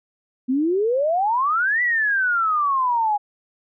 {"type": "exponential two-way sweep", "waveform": "sine", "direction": "up then down", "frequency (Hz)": [246.9, 1988, 814], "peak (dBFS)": -17, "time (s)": [0.48, 3.18], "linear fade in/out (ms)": 20, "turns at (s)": 1.82, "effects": []}